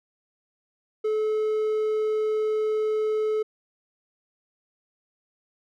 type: tone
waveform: triangle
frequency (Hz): 431.4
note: A4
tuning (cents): -34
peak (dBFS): -20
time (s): 1.04-3.43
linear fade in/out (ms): 10
effects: none